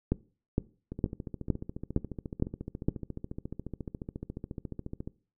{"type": "two click trains", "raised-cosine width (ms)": 3, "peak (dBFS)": [-12, -24], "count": [7, 60], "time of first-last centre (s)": [[0.12, 2.885], [0.92, 5.075]], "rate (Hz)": [2.17, 14.2], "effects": ["noise-tail reverb RT60 0.4 s tail -21 dB re dry"]}